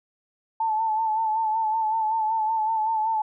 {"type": "tone with vibrato", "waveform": "sine", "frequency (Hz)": 880, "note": "A5", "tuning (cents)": 0, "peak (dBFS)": -21, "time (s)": [0.6, 3.22], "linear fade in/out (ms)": 5, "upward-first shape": "sine", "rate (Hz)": 5.3, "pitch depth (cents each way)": 44, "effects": []}